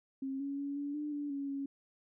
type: tone with pitch steps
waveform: sine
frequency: 268.8 / 279.2 / 282 / 286 / 297.5 / 290.2 / 279.3 / 276.9 Hz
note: C4 / C#4 / C#4 / D4 / D4 / D4 / C#4 / C#4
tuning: +47 / +13 / +30 / -46 / +22 / -21 / +13 / -2 cents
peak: -35 dBFS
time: 0.22-1.66 s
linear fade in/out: 5 ms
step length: 180 ms
effects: none